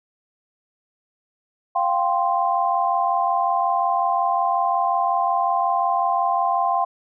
sine chord, F suspended second, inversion none, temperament equal, 698.5 / 784 / 1046.5 Hz, F5 / G5 / C6, 0 / 0 / 0 cents, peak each -22 dBFS, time 1.75-6.85 s, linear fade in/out 10 ms, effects none

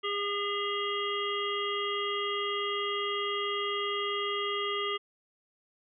harmonic tone, 406.3 Hz, G#4, 38 cents flat, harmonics 1 / 3 / 5 / 7 / 8, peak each -34 / -34 / -38 / -37 / -37 dBFS, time 0.03-4.98 s, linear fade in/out 20 ms, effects none

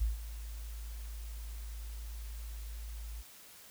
sine tone with ADSR envelope, 54.8 Hz, A1, 6 cents flat, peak -26 dBFS, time 0-3.23 s, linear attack 17 ms, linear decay 150 ms, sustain -14 dB, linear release 28 ms, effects white hiss -55 dBFS RMS until 3.7 s

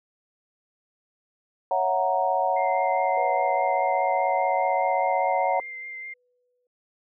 sine chord, F# dominant seventh, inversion second, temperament equal with one note detuned, 554.4 / 664.2 / 740 / 932.3 Hz, C#5 / E5 / F#5 / A#5, 0 / +13 / 0 / 0 cents, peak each -27 / -29 / -24 / -26 dBFS, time 1.71-5.6 s, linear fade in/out 2 ms
sine tone with vibrato, 2093 Hz, C7, in tune, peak -34 dBFS, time 2.56-6.14 s, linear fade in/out 10 ms, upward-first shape sine, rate 4.9 Hz, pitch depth 15 cents each way
sine tone with exponential decay, 493.9 Hz, B4, in tune, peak -31 dBFS, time 3.17-6.67 s, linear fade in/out 2 ms, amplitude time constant 760 ms
effects none

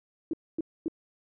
sine tone bursts, 323.2 Hz, E4, 34 cents flat, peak -26 dBFS, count 3, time 0.31-0.882 s, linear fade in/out 2 ms, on 24 ms, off 250 ms, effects none

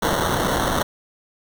violet noise with sample-and-hold, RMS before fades -21 dBFS, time 0.02-0.83 s, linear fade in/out 5 ms, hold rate 2450 Hz, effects none

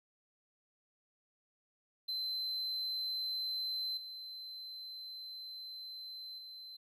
triangle tone with level steps, 4072 Hz, C8, 48 cents flat, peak -34 / -43 / -46 dBFS, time 2.08-6.77 s, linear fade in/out 10 ms, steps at 3.97 / 6.38 s, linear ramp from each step 5 ms, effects none

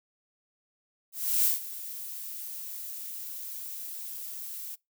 violet noise with ADSR envelope, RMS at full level -23 dBFS, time 1.12-4.76 s, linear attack 330 ms, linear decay 140 ms, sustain -16 dB, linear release 21 ms, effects noise-tail reverb RT60 0.2 s tail -24 dB re dry

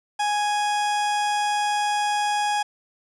40% pulse tone, 830.6 Hz, G#5, in tune, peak -20 dBFS, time 0.19-2.63 s, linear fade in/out 10 ms, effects resampled to 22050 Hz + 8-bit

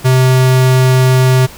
square tone, 129.2 Hz, C3, 21 cents flat, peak -7 dBFS, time 0.04-1.47 s, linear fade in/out 20 ms, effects pink hiss -34 dBFS RMS until 1.57 s

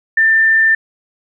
sine tone, 1787 Hz, A6, 26 cents sharp, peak -8 dBFS, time 0.17-0.75 s, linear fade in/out 5 ms, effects none

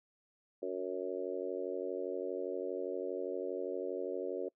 harmonic tone with a mistuned harmonic, 92.5 Hz, F#2, in tune, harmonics 3 / 4 / 5 / 6 / 7, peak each -45 / -39 / -40 / -41 / -48 dBFS, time 0.62-4.49 s, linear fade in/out 10 ms, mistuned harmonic 3, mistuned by +47 cents, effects noise-tail reverb RT60 0.1 s tail -25 dB re dry

